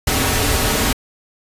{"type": "noise with comb filter", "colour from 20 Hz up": "pink", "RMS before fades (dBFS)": -17, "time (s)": [0.07, 0.93], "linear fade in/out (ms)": 5, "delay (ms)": 5.8, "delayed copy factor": -0.65, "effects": ["resampled to 32000 Hz"]}